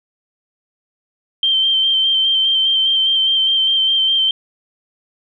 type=tone with vibrato; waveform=sine; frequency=3136 Hz; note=G7; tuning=in tune; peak=-12 dBFS; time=1.43-4.31 s; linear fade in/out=2 ms; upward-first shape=square; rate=4.9 Hz; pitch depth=17 cents each way; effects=none